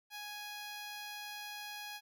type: tone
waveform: 10% pulse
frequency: 831 Hz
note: G#5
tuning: 1 cent sharp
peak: -35 dBFS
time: 0.1-2.01 s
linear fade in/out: 50 ms
effects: none